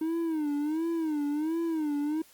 triangle tone with vibrato, 311.1 Hz, D#4, in tune, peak -25 dBFS, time 0.01-2.22 s, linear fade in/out 5 ms, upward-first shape sine, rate 1.4 Hz, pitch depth 130 cents each way, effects white hiss -58 dBFS RMS until 2.33 s + Opus 32 kbps

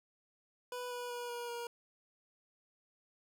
25% pulse tone with pitch steps, 493.9 / 488.8 / 483.7 / 478.7 / 473.8 Hz, B4 / B4 / B4 / A#4 / A#4, 0 / -18 / -36 / +46 / +28 cents, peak -36 dBFS, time 0.72-1.67 s, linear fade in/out 2 ms, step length 190 ms, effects none

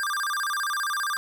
square tone with vibrato, 1374 Hz, F6, 29 cents flat, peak -26 dBFS, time 0-1.17 s, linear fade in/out 0 ms, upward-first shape square, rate 15 Hz, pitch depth 260 cents each way, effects 11-bit

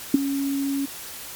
sine tone with ADSR envelope, 277.2 Hz, C#4, in tune, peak -8 dBFS, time 0.14-0.86 s, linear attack 4 ms, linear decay 17 ms, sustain -14 dB, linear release 12 ms, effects white hiss -37 dBFS RMS until 1.35 s + MP3 96 kbps

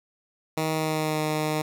10% pulse tone with pitch glide, 157.8 to 154.02 Hz, D#3 to D#3, +25 to -17 cents, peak -16 dBFS, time 0.57-1.62 s, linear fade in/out 5 ms, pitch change -42 cents, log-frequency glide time 0.73-1.22 s, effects none

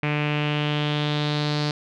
sawtooth tone with low-pass filter sweep, 148.7 Hz, D3, 22 cents sharp, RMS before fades -24 dBFS, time 0.03-1.71 s, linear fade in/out 2 ms, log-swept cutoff 2400 to 4500 Hz, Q 4.2, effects none

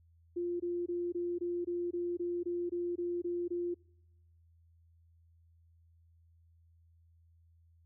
sine tone bursts, 349.2 Hz, F4, in tune, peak -32 dBFS, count 13, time 0.36-3.744 s, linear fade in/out 10 ms, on 240 ms, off 22 ms, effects noise-tail reverb RT60 0.9 s tail -26 dB re dry + added 83 Hz sine -62 dBFS peak until 7.85 s

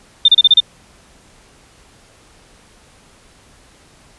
sine tone bursts, 3601 Hz, A7, 39 cents sharp, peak -4 dBFS, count 6, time 0.25-0.603 s, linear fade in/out 5 ms, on 33 ms, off 31 ms, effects pink hiss -48 dBFS RMS until 4.18 s + resampled to 24000 Hz

